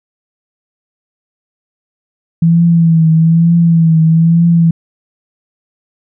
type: tone with vibrato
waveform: sine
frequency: 165 Hz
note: E3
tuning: 2 cents sharp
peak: -5 dBFS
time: 2.42-4.71 s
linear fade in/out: 5 ms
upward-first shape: triangle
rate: 1.1 Hz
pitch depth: 57 cents each way
effects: none